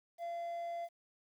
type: tone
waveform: triangle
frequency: 684 Hz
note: F5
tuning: 36 cents flat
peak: -36 dBFS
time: 0.18-0.89 s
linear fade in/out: 50 ms
effects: 11-bit